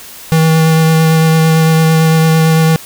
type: tone with vibrato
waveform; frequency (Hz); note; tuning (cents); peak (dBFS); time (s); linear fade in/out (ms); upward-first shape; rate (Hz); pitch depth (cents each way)
square; 160.5; E3; -46; -7; 0.32-2.76; 0; sine; 8.9; 12
effects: white hiss -32 dBFS RMS until 2.85 s